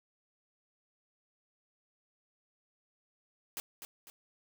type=noise with echo; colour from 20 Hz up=white; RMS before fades=-39 dBFS; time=3.57-3.6 s; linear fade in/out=0 ms; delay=250 ms; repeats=2; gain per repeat=-7 dB; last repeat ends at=4.1 s; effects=none